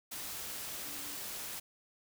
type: tone in noise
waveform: sine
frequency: 291.2 Hz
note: D4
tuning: 15 cents flat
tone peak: -53 dBFS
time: 0.85-1.16 s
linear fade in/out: 10 ms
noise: white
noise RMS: -42 dBFS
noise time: 0.11-1.6 s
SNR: -14 dB
effects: none